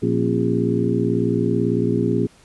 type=harmonic tone with a mistuned harmonic; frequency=58.27 Hz; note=A#1; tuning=in tune; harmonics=2 / 3 / 4 / 5 / 6 / 7; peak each=-24 / -24 / -24 / -24 / -24 / -24 dBFS; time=0.02-2.27 s; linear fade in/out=10 ms; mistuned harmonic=5; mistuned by=-120 cents; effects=pink hiss -52 dBFS RMS until 2.44 s + resampled to 24000 Hz